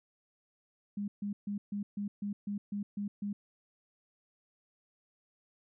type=tone bursts; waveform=sine; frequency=203.6 Hz; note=G#3; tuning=34 cents flat; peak=-33 dBFS; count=10; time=0.97-3.33 s; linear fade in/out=5 ms; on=110 ms; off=140 ms; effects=none